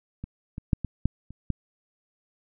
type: clicks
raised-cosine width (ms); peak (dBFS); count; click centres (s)
5; -22 / -22 / -8 / -17 / -9 / -29 / -13; 7; 0.24 / 0.581 / 0.732 / 0.847 / 1.056 / 1.306 / 1.503
effects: none